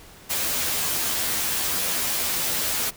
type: noise with comb filter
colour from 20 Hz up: white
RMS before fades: -25 dBFS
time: 0.29-2.91 s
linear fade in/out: 20 ms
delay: 12 ms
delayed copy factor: +0.95
effects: pink hiss -47 dBFS RMS until 2.96 s